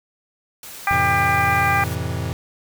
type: noise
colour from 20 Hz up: white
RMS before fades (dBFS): -37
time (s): 0.63-1.95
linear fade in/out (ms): 2
type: harmonic tone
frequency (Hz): 398.1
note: G4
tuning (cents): +27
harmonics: 2 / 3 / 4 / 5 / 6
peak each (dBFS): -20 / -22 / -23 / -24 / -25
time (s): 0.87-1.84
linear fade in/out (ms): 2
type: chord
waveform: square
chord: F major seventh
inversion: none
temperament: equal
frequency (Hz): 87.31 / 110 / 130.81 / 164.81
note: F2 / A2 / C3 / E3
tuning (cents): 0 / 0 / 0 / 0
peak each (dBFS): -28 / -29 / -30 / -31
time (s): 0.91-2.33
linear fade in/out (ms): 0
effects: none